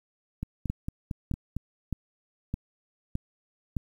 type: two click trains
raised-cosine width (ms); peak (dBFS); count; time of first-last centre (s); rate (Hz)
5; -17 / -19; 6 / 6; 0.7-3.767 / 0.43-1.566; 1.63 / 4.4
effects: 9-bit